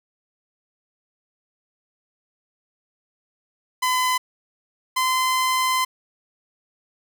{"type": "tone pair in turn", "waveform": "sawtooth", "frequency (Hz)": [1014, 1029.9], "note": ["B5", "C6"], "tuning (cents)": [45, -28], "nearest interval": "unison", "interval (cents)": 27, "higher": "second", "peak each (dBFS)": -15, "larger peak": "neither", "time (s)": [[3.82, 4.18], [4.96, 5.85]], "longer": "second", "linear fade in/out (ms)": 10, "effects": []}